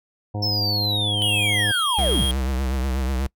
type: harmonic tone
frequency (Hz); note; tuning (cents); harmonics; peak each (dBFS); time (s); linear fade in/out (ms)
103.83; G#2; 0; 1 / 2 / 3 / 4 / 5 / 6 / 7 / 8 / 9; -25 / -35 / -34 / -41 / -36 / -47 / -36 / -46 / -42; 0.34-1.72; 10
type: linear sweep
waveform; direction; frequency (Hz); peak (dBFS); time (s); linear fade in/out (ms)
triangle; down; 5340 to 51.8; -20; 0.42-2.25; 10
type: tone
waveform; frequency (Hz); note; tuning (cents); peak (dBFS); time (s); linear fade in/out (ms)
square; 3246; G#7; -40; -22; 1.22-2.31; 0
type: tone with vibrato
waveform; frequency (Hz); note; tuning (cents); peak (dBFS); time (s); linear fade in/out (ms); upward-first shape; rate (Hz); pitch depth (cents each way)
square; 65.41; C2; 0; -22; 1.98-3.27; 5; triangle; 8.2; 92
effects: noise-tail reverb RT60 0.1 s tail -24 dB re dry